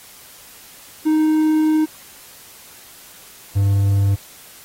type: tone pair in turn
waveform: triangle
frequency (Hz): 311.1 / 99.44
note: D#4 / G2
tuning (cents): 0 / +25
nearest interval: octave + minor sixth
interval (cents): 1975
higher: first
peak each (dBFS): -11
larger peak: neither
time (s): 1.05-1.86 / 3.55-4.16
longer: first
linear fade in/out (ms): 20
effects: white hiss -43 dBFS RMS until 4.64 s + AAC 48 kbps